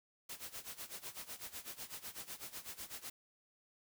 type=noise with tremolo; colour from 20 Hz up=white; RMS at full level=-45 dBFS; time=0.29-3.1 s; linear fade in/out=5 ms; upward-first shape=sine; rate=8 Hz; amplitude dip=85%; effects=none